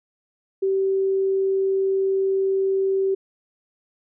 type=tone; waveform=sine; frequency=386.2 Hz; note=G4; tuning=26 cents flat; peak=-18 dBFS; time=0.62-3.15 s; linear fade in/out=10 ms; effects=none